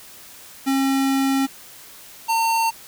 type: tone pair in turn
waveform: square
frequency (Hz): 270 / 908.2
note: C#4 / A#5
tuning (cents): -45 / -45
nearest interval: octave + major sixth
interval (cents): 2100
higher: second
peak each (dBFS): -18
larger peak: neither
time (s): 0.66-1.47 / 2.28-2.71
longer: first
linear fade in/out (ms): 20
effects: white hiss -43 dBFS RMS until 2.87 s